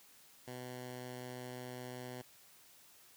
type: tone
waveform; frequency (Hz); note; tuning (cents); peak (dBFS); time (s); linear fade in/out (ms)
10% pulse; 125.3; B2; +25; -36; 0.47-2.22; 10
effects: white hiss -62 dBFS RMS until 3.16 s + high-pass 60 Hz 12 dB/octave